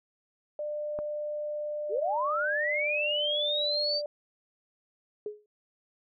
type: tone with pitch glide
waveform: sine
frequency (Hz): 597 to 589.8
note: D5 to D5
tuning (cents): +28 to +7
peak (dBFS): -31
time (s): 0.59-4.06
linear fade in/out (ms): 2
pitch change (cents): -21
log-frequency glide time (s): 2.68-3.76
type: click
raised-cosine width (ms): 1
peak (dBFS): -24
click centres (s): 0.989
type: linear sweep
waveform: sine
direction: up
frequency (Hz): 355.5 to 4692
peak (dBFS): -27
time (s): 1.89-4.02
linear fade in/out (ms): 50
type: tone with exponential decay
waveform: sine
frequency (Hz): 420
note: G#4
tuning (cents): +19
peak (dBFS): -29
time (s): 5.26-5.46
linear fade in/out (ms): 2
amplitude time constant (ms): 42
effects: none